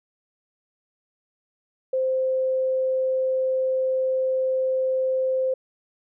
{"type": "tone", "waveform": "sine", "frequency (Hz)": 521, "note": "C5", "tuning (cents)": -7, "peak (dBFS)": -20, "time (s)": [1.93, 5.54], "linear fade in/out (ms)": 5, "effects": []}